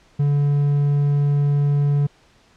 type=tone; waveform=triangle; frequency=143.8 Hz; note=D3; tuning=36 cents flat; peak=-13 dBFS; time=0.19-2.07 s; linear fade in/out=10 ms; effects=pink hiss -55 dBFS RMS until 2.56 s + low-pass 6000 Hz 12 dB/octave